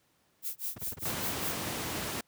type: noise with tremolo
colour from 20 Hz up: violet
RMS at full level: -34 dBFS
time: 0.42-1.63 s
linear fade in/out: 50 ms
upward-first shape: sine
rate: 5 Hz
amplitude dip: 100%
type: noise bursts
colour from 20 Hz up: brown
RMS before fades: -37 dBFS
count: 9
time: 0.76-1.198 s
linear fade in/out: 5 ms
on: 22 ms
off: 30 ms
type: noise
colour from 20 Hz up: pink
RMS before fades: -35 dBFS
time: 1.05-2.21 s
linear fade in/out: 5 ms
effects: pink hiss -70 dBFS RMS until 2.27 s + high-pass 100 Hz 12 dB/octave